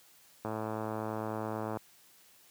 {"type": "click train", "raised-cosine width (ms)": 1, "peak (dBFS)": -22, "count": 145, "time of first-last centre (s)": [0.45, 1.771], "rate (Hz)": 109, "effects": ["white hiss -61 dBFS RMS until 2.5 s", "high-pass 80 Hz 12 dB/octave"]}